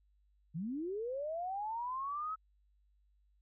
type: linear sweep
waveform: sine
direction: up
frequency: 145.5 to 1300 Hz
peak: -36 dBFS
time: 0.54-2.36 s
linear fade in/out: 20 ms
effects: added 50 Hz sine -68 dBFS peak until 3.41 s